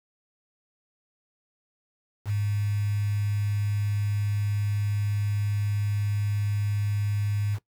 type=tone with quantisation; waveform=sine; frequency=102.8 Hz; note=G#2; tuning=17 cents flat; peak=-24 dBFS; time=2.25-7.59 s; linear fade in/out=50 ms; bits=7; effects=noise-tail reverb RT60 0.1 s tail -18 dB re dry